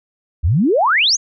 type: exponential sweep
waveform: sine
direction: up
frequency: 67.3 to 6880 Hz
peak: -11 dBFS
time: 0.43-1.17 s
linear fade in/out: 20 ms
effects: none